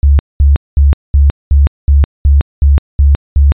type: tone bursts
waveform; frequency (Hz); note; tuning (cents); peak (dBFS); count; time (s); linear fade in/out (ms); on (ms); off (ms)
sine; 70.5; C#2; +30; -3; 10; 0.03-3.52; 0; 160; 210
effects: resampled to 8000 Hz